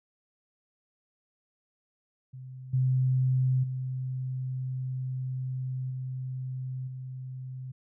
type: tone with level steps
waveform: sine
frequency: 129.3 Hz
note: C3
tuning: 20 cents flat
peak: -40 / -22 / -30 / -32 / -36 dBFS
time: 2.33-7.72 s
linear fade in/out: 10 ms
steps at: 2.73 / 3.63 / 5.9 / 6.87 s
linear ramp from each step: 10 ms
effects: none